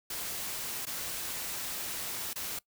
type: noise with dropouts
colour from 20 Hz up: white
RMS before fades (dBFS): -37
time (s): 0.1-2.59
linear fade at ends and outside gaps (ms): 5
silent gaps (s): 0.854-0.867 / 2.333-2.358
effects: noise-tail reverb RT60 0.1 s tail -21 dB re dry